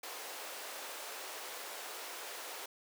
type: high-pass noise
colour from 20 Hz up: pink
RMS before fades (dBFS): -45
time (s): 0.03-2.66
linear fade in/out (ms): 5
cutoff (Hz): 440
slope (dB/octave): 24
effects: none